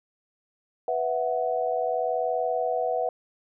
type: chord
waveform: sine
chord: B suspended fourth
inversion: none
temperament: equal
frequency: 493.9 / 659.3 / 740 Hz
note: B4 / E5 / F#5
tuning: 0 / 0 / 0 cents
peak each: -28 dBFS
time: 0.88-3.09 s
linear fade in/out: 2 ms
effects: none